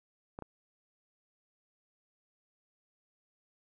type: clicks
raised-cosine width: 1 ms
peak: -27 dBFS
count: 2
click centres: 0.389 / 0.423 s
effects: none